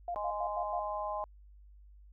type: tone bursts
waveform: sine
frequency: 698.5 Hz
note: F5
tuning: in tune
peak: -33 dBFS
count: 5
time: 0.08-0.794 s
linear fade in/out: 2 ms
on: 66 ms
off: 96 ms
type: chord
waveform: sine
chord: Ab major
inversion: second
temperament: just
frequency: 623 / 830.6 / 1038.3 Hz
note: Eb5 / Ab5 / C6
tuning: +2 / 0 / -14 cents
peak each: -38 dBFS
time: 0.16-1.24 s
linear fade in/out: 0 ms
effects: added 50 Hz sine -53 dBFS peak until 2.12 s